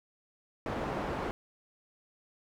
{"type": "low-pass noise", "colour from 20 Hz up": "white", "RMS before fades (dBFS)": -35, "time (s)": [0.66, 1.31], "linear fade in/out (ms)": 0, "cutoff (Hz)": 850, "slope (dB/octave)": 12, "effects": []}